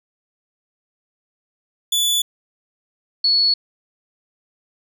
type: tone pair in turn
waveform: sawtooth / sine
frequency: 3461 / 4396 Hz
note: A7 / C#8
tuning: -29 / -15 cents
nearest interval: major third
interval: 414 cents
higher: second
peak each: -13 dBFS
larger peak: neither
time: 1.92-2.22 / 3.24-3.54 s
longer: neither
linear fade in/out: 5 ms
effects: none